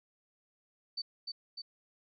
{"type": "tone with echo", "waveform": "sine", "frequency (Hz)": 4559, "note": "C#8", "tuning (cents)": 48, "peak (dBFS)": -34, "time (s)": [0.97, 1.02], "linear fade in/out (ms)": 10, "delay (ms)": 300, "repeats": 2, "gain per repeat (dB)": -3, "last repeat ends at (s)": 1.62, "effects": []}